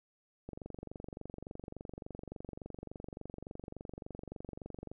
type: click train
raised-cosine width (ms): 2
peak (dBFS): -30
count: 105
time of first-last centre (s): 0.49-4.916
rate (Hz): 23.5
effects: none